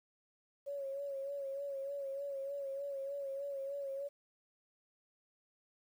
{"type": "tone with vibrato", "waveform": "sine", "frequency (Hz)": 554.4, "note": "C#5", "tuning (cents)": 0, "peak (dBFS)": -38, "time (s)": [0.66, 4.09], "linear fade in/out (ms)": 20, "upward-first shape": "sine", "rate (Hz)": 3.3, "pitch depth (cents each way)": 41, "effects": ["11-bit"]}